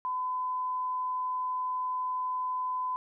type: tone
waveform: sine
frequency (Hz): 1011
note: B5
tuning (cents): +40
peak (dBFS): -29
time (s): 0.05-2.96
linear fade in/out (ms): 0
effects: none